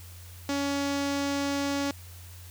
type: tone with low-pass filter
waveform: sawtooth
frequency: 281 Hz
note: C#4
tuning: 24 cents sharp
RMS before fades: -29 dBFS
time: 0.49-1.91 s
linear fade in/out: 2 ms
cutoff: 6300 Hz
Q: 1.7
effects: added 88 Hz sine -44 dBFS peak until 2.5 s + white hiss -51 dBFS RMS until 2.5 s